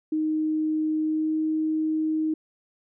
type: tone with pitch glide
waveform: sine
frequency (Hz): 311.1 to 313.4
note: D#4 to D#4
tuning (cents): 0 to +13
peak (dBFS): -22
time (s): 0.12-2.34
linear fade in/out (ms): 5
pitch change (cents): +13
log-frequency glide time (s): 1.01-1.36
effects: none